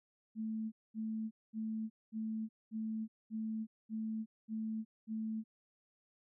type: tone bursts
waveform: sine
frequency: 220 Hz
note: A3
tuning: in tune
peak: -36 dBFS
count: 9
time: 0.35-5.44 s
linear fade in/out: 50 ms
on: 370 ms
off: 220 ms
effects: none